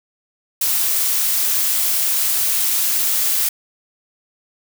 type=noise; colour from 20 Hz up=blue; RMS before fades=-18 dBFS; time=0.61-3.49 s; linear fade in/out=5 ms; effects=none